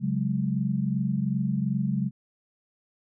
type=chord; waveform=sine; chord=C# suspended fourth; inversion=none; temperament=equal with one note detuned; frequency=137.55 / 185 / 207.7 Hz; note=C#3 / F#3 / G#3; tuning=-13 / 0 / 0 cents; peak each=-28 dBFS; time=0-2.11 s; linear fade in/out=50 ms; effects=none